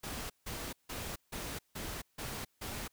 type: noise bursts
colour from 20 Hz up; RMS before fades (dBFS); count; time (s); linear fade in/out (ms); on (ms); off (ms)
pink; -41; 7; 0.03-2.88; 10; 270; 160
effects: white hiss -75 dBFS RMS until 2.92 s